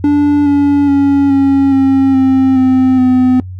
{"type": "tone with pitch steps", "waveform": "triangle", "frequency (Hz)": [290.6, 285.1, 279.7, 274.4, 269.3, 264.2, 259.2, 254.3], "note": ["D4", "C#4", "C#4", "C#4", "C#4", "C4", "C4", "C4"], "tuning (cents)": [-18, 49, 16, -17, -50, 17, -16, -49], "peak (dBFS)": -4, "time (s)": [0.04, 3.4], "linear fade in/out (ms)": 2, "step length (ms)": 420, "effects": ["noise-tail reverb RT60 0.1 s tail -20 dB re dry", "added 92 Hz sine -23 dBFS peak until 3.59 s"]}